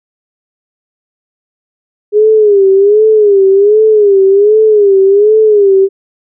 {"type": "tone with vibrato", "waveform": "sine", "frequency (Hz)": 410.2, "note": "G#4", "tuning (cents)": -21, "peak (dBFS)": -3, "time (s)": [2.12, 5.89], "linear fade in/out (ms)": 50, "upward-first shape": "sine", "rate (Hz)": 1.3, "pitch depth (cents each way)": 110, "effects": []}